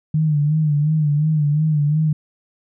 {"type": "tone with vibrato", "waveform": "sine", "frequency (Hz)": 151.3, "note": "D#3", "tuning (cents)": -48, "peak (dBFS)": -14, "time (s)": [0.14, 2.13], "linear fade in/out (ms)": 5, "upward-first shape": "sine", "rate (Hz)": 2.8, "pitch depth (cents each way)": 70, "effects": []}